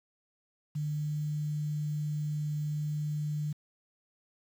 sine tone with quantisation, 149.9 Hz, D3, 36 cents sharp, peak -30 dBFS, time 0.75-3.53 s, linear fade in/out 10 ms, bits 9, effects none

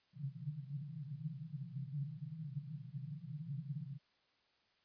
white band-pass noise, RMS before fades -45 dBFS, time 0.13-3.99 s, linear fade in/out 50 ms, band 130 to 160 Hz, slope 96 dB/octave, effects white hiss -75 dBFS RMS until 4.84 s + resampled to 11025 Hz

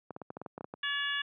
clicks, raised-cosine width 1 ms, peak -26 dBFS, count 11, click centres 0.107 / 0.164 / 0.217 / 0.304 / 0.369 / 0.416 / 0.462 / 0.579 / 0.609 / 0.644 / 0.739 s
harmonic tone, 570 Hz, C#5, 48 cents sharp, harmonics 2 / 3 / 4 / 5 / 6, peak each -42 / -33 / -45 / -36 / -38 dBFS, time 0.83-1.22 s, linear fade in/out 5 ms
effects high-pass 150 Hz 12 dB/octave

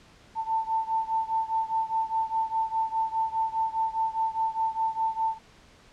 sine beating tone pair, 890 / 894.9 Hz, A5 / A5, +20 / +29 cents, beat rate 4.9 Hz, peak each -27 / -29 dBFS, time 0.35-5.39 s, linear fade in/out 50 ms, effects pink hiss -55 dBFS RMS until 5.92 s + low-pass 6000 Hz 12 dB/octave

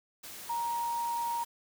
sine tone in noise, 939 Hz, A#5, 12 cents sharp, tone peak -30 dBFS, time 0.49-1.44 s, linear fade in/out 10 ms, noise white, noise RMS -45 dBFS, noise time 0.23-1.45 s, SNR +12 dB, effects none

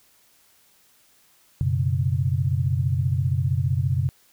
sine chord, F# suspended fourth, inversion none, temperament equal, 92.5 / 123.47 / 138.59 Hz, F#2 / B2 / C#3, 0 / 0 / 0 cents, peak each -24 dBFS, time 1.61-4.09 s, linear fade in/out 0 ms, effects white hiss -59 dBFS RMS until 4.32 s

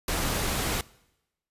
pink noise, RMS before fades -28 dBFS, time 0.08-0.81 s, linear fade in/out 2 ms, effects noise-tail reverb RT60 0.9 s tail -22 dB re dry + resampled to 32000 Hz

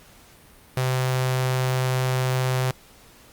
sawtooth tone with notch filter, 128.8 Hz, C3, 27 cents flat, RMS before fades -23 dBFS, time 0.77-2.71 s, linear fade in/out 2 ms, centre 260 Hz, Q 1.7, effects pink hiss -51 dBFS RMS until 3.32 s + Opus 48 kbps

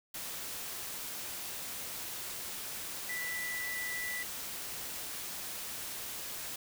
sine tone in noise, 1975.5 Hz, B6, in tune, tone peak -36 dBFS, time 3.09-4.23 s, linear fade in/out 5 ms, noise white, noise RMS -41 dBFS, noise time 0.14-6.56 s, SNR +2 dB, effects none

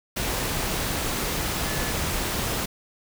sine tone in noise, 1726 Hz, A6, 34 cents flat, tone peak -36 dBFS, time 1.66-1.92 s, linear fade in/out 10 ms, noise pink, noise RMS -27 dBFS, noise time 0.16-2.66 s, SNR -12 dB, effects none

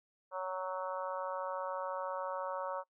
harmonic tone, 186 Hz, F#3, 9 cents sharp, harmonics 3 / 4 / 5 / 6 / 7 / 8, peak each -39 / -49 / -41 / -43 / -45 / -52 dBFS, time 0.31-2.84 s, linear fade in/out 50 ms, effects noise-tail reverb RT60 0.1 s tail -22 dB re dry

